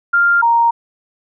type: tone pair in turn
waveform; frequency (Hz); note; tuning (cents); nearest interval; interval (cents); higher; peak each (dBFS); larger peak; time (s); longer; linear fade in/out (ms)
sine; 1396.9 / 932.3; F6 / A#5; 0 / 0; perfect fifth; 700; first; -9; neither; 0.13-0.42 / 0.42-0.71; neither; 10
effects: none